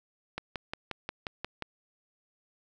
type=click train; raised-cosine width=0.3 ms; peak=-18 dBFS; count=8; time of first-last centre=0.38-1.623 s; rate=5.63 Hz; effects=none